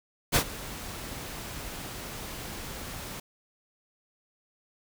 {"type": "noise with ADSR envelope", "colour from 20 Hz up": "pink", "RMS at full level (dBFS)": -20, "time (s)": [0.32, 3.2], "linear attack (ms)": 32, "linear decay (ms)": 84, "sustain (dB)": -19, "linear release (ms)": 5, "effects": []}